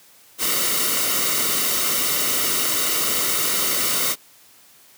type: noise with comb filter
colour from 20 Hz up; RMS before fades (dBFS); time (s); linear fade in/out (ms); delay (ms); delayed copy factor
white; -21; 0.38-4.16; 50; 1.2; -0.6
effects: white hiss -51 dBFS RMS until 4.97 s + high-pass 80 Hz 12 dB/octave